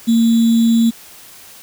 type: tone with sample-and-hold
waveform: sine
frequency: 229.3 Hz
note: A#3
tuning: 28 cents flat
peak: -9 dBFS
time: 0.07-0.91 s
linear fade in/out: 20 ms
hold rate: 3675 Hz
effects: white hiss -40 dBFS RMS until 1.62 s